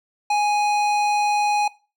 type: tone with hard clipping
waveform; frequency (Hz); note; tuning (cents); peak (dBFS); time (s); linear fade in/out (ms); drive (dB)
triangle; 830.6; G#5; 0; -19; 0.3-1.68; 5; 18
effects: noise-tail reverb RT60 0.3 s tail -18 dB re dry